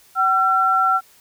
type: tone pair together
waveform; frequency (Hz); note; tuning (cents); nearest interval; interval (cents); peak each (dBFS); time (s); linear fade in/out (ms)
sine; 760 / 1354.2; F#5 / E6; +46 / +46; minor seventh; 1000; -20 / -15; 0.15-1.01; 50
effects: white hiss -52 dBFS RMS until 1.2 s